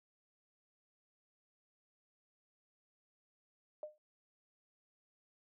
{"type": "tone with exponential decay", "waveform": "sine", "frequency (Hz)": 607, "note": "D#5", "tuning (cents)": -43, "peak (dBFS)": -37, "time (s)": [3.83, 3.98], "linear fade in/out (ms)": 1, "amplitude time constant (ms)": 32, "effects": ["high-pass 400 Hz 12 dB/octave"]}